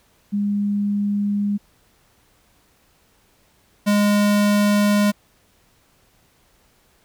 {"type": "tone pair in turn", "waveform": ["sine", "square"], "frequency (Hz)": [203.8, 205.9], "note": ["G#3", "G#3"], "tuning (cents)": [-32, -15], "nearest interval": "unison", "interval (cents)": 17, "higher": "second", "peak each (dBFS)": [-18, -15], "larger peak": "second", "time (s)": [[0.32, 1.58], [3.86, 5.12]], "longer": "neither", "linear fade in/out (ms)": 20, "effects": ["pink hiss -59 dBFS RMS until 7.04 s"]}